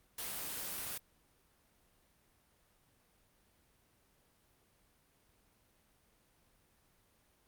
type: noise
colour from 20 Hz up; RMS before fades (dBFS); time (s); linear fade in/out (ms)
white; -41; 0.18-0.98; 5
effects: pink hiss -71 dBFS RMS until 7.47 s + Opus 32 kbps